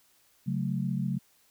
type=chord; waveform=sine; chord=F# minor; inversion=second; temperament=equal; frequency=138.59 / 185 / 220 Hz; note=C#3 / F#3 / A3; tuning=0 / 0 / 0 cents; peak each=-31 / -31 / -34 dBFS; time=0.46-1.19 s; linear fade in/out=20 ms; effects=white hiss -65 dBFS RMS until 1.5 s